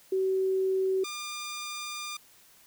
sine / 10% pulse tone pair in turn, 380 / 1201.6 Hz, F#4 / D6, +46 / +39 cents, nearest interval octave + minor sixth, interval 1993 cents, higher second, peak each -24 / -27 dBFS, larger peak first, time 0.12-1.04 / 1.04-2.17 s, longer second, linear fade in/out 5 ms, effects white hiss -58 dBFS RMS until 2.66 s

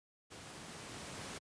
pink noise with level ramp, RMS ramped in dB -51 to -44 dBFS, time 0.3-1.39 s, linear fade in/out 20 ms, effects high-pass 100 Hz 12 dB/octave + resampled to 22050 Hz

